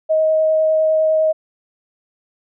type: tone with vibrato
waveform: sine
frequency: 630 Hz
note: D#5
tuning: 21 cents sharp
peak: -12 dBFS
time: 0.09-1.33 s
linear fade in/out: 20 ms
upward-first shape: triangle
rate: 9.9 Hz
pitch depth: 9 cents each way
effects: none